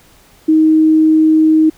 sine tone, 314.4 Hz, D#4, 18 cents sharp, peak -6 dBFS, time 0.48-1.7 s, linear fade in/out 10 ms, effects pink hiss -47 dBFS RMS until 1.77 s

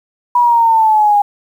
sine exponential sweep, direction down, 978 to 812 Hz, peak -7 dBFS, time 0.35-1.22 s, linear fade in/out 5 ms, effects 7-bit

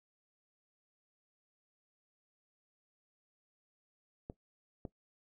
clicks, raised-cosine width 2 ms, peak -28 dBFS, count 2, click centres 4.299 / 4.852 s, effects noise-tail reverb RT60 0.1 s tail -18 dB re dry

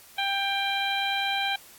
harmonic tone, 791 Hz, G5, 15 cents sharp, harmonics 1 / 2 / 3 / 4 / 5, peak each -29 / -32 / -31 / -31 / -34 dBFS, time 0.18-1.56 s, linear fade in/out 5 ms, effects white hiss -51 dBFS RMS until 1.78 s + AAC 64 kbps

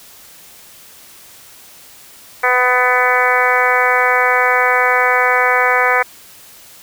harmonic tone, 250 Hz, B3, 21 cents sharp, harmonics 2 / 3 / 4 / 5 / 6 / 7 / 8 / 9, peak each -19 / -19 / -19 / -19 / -19 / -19 / -19 / -19 dBFS, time 2.43-6.03 s, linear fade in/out 10 ms, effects white hiss -41 dBFS RMS until 6.82 s

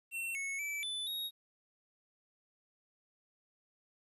square tone with pitch steps, 2710 / 2199 / 2313 / 3499 / 3766 Hz, E7 / C#7 / D7 / A7 / A#7, +47 / -14 / -27 / -10 / +17 cents, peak -37 dBFS, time 0.11-1.31 s, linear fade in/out 50 ms, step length 240 ms, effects resampled to 32000 Hz + 12-bit

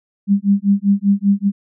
sine tone with tremolo, 200 Hz, G3, 35 cents sharp, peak -8 dBFS, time 0.27-1.52 s, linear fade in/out 50 ms, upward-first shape sine, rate 5.1 Hz, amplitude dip 100%, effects none

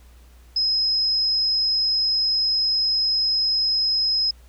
sine tone, 5110 Hz, D#8, 45 cents sharp, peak -18 dBFS, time 0.56-4.31 s, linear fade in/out 5 ms, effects added 60 Hz sine -46 dBFS peak until 4.48 s + pink hiss -57 dBFS RMS until 4.48 s

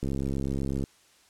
click train, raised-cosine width 3 ms, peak -18 dBFS, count 56, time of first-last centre 0.03-0.839 s, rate 68 Hz, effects white hiss -60 dBFS RMS until 1.29 s + low-pass 9000 Hz 12 dB/octave

